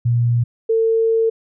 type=tone pair in turn; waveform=sine; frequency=119.1 / 449.9 Hz; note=A#2 / A4; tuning=+38 / +39 cents; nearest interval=octave + major seventh; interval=2301 cents; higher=second; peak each=-13 dBFS; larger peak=neither; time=0.05-0.44 / 0.69-1.3 s; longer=second; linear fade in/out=10 ms; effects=none